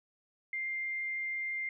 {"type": "tone", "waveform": "sine", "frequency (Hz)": 2102, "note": "C7", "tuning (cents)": 7, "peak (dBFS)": -33, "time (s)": [0.53, 1.69], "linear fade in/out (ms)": 2, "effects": []}